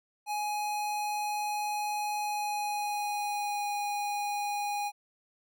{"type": "tone with pitch glide", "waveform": "square", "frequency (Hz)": [836, 821.2], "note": ["G#5", "G#5"], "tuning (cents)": [11, -20], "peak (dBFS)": -31, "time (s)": [0.26, 4.92], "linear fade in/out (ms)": 50, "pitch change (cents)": -31, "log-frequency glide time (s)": [2.17, 3.67], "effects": []}